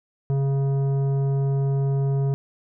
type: tone with tanh clipping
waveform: sine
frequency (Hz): 137.6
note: C#3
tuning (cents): -12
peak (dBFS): -21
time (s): 0.3-2.34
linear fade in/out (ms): 0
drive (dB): 11
effects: none